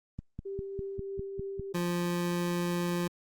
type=click train; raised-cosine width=5 ms; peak=-25 dBFS; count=8; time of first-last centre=0.19-1.596 s; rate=4.98 Hz
type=tone with tremolo; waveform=sine; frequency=392.4 Hz; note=G4; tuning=2 cents sharp; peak=-34 dBFS; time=0.45-1.73 s; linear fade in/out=10 ms; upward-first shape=triangle; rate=3.2 Hz; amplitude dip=30%
type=tone; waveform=25% pulse; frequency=174.61 Hz; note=F3; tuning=in tune; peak=-25 dBFS; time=1.74-3.08 s; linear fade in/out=10 ms
effects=Opus 32 kbps